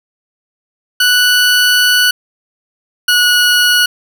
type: tone pair in turn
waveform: 20% pulse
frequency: 1480 / 1461.3 Hz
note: F#6 / F#6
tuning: 0 / -22 cents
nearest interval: unison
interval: 22 cents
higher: first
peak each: -3 dBFS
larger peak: neither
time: 1-2.11 / 3.08-3.86 s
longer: first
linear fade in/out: 5 ms
effects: none